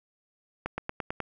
accelerating click train, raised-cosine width 0.5 ms, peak -16 dBFS, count 6, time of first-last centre 0.66-1.203 s, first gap 120 ms, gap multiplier 0.95, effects none

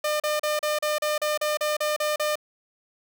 sawtooth tone bursts, 603 Hz, D5, 46 cents sharp, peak -19 dBFS, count 12, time 0.04-2.356 s, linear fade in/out 5 ms, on 160 ms, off 36 ms, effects none

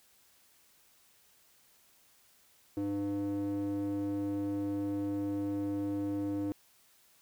square tone with band-pass filter, 100.5 Hz, G2, 44 cents sharp, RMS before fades -34 dBFS, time 2.77-6.52 s, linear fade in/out 0 ms, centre 350 Hz, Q 7.4, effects white hiss -65 dBFS RMS until 7.21 s

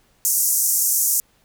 white band-pass noise, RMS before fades -19 dBFS, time 0.25-1.2 s, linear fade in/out 0 ms, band 5900 to 15000 Hz, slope 48 dB/octave, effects pink hiss -60 dBFS RMS until 1.44 s

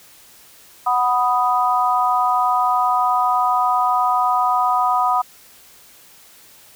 sine chord, B major, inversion second, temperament equal, 740 / 987.8 / 1244.5 Hz, F#5 / B5 / D#6, 0 / 0 / 0 cents, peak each -19 dBFS, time 0.86-5.22 s, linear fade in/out 10 ms, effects white hiss -47 dBFS RMS until 6.75 s

